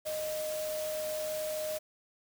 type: tone in noise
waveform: sine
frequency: 618 Hz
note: D#5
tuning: 12 cents flat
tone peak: -33 dBFS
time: 0.05-1.79 s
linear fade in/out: 20 ms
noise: white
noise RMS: -42 dBFS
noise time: 0.05-1.79 s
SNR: +6 dB
effects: none